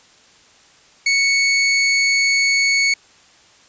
sawtooth tone, 2217 Hz, C#7, in tune, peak -10 dBFS, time 1.06-2.94 s, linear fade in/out 5 ms, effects white hiss -50 dBFS RMS until 3.68 s + resampled to 16000 Hz

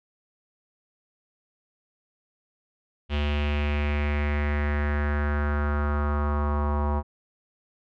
square tone with low-pass filter sweep, 73.42 Hz, D2, in tune, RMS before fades -25 dBFS, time 3.09-7.03 s, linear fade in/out 50 ms, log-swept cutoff 3000 to 970 Hz, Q 3.8, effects none

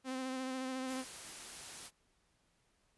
sawtooth tone with vibrato, 260 Hz, C4, 11 cents flat, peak -34 dBFS, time 0.04-1.05 s, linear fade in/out 50 ms, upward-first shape sine, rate 14 Hz, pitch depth 23 cents each way
white noise, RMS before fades -48 dBFS, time 0.86-1.91 s, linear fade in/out 50 ms
effects pink hiss -75 dBFS RMS until 2.97 s + resampled to 24000 Hz

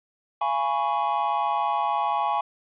triangle chord, C# dominant seventh, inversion first, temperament equal with one note detuned, 686.9 / 830.6 / 987.8 / 1108.7 Hz, E#5 / G#5 / B5 / C#6, -29 / 0 / 0 / 0 cents, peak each -29 / -23 / -28 / -26 dBFS, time 0.41-2.41 s, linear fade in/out 5 ms, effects resampled to 8000 Hz + 9-bit

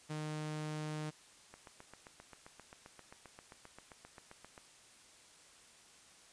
sawtooth tone, 153.3 Hz, D#3, 25 cents flat, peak -35 dBFS, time 0.09-1.11 s, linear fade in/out 20 ms
click train, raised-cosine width 0.5 ms, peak -36 dBFS, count 24, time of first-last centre 1.54-4.578 s, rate 7.57 Hz
effects white hiss -61 dBFS RMS until 6.32 s + resampled to 22050 Hz

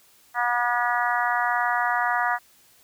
harmonic tone, 241.6 Hz, B3, 38 cents flat, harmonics 3 / 4 / 5 / 6 / 7 / 8, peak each -26 / -27 / -28 / -29 / -29 / -30 dBFS, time 0.34-2.39 s, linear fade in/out 50 ms, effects white hiss -57 dBFS RMS until 2.83 s

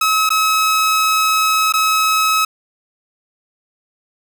sawtooth tone with dropouts, 1284 Hz, E6, 46 cents flat, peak -9 dBFS, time 0.01-2.45 s, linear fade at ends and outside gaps 5 ms, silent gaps 0.292-0.303 / 1.724-1.737 s, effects none

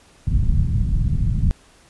pink low-pass noise, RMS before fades -18 dBFS, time 0.27-1.51 s, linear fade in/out 0 ms, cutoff 160 Hz, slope 24 dB/octave, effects pink hiss -52 dBFS RMS until 1.89 s + resampled to 24000 Hz

